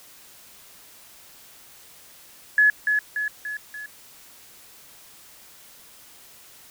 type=tone with echo; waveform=sine; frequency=1700 Hz; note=G#6; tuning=40 cents sharp; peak=-13 dBFS; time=2.58-2.7 s; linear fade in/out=2 ms; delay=290 ms; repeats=4; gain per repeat=-5 dB; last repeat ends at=3.86 s; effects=white hiss -49 dBFS RMS until 6.7 s